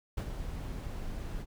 brown noise with ADSR envelope, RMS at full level -31 dBFS, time 0.17-1.46 s, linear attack 8 ms, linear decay 63 ms, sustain -7 dB, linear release 52 ms, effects none

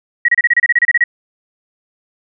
sine tone bursts, 1908 Hz, A#6, 40 cents sharp, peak -7 dBFS, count 13, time 0.25-1.04 s, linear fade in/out 5 ms, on 34 ms, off 29 ms, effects none

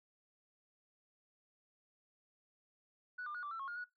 sine tone with pitch steps, 1477 / 1197 / 1451 / 1168 / 1337 / 1092 / 1421 / 1462 Hz, F#6 / D6 / F#6 / D6 / E6 / C#6 / F6 / F#6, -3 / +33 / -34 / -10 / +24 / -26 / +30 / -21 cents, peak -40 dBFS, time 3.18-3.844 s, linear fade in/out 10 ms, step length 83 ms, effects noise-tail reverb RT60 0.2 s tail -20 dB re dry + tanh soft clip ceiling -37 dBFS

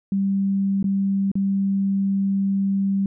sine tone with dropouts, 196 Hz, G3, in tune, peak -18 dBFS, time 0.12-3.06 s, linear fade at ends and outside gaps 2 ms, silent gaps 0.828-0.842 / 1.316-1.354 s, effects none

